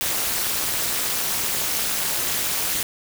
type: noise with amplitude modulation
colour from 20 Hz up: white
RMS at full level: -20 dBFS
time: 0.01-2.83 s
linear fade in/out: 0 ms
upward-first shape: sine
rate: 223 Hz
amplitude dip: 90%
effects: none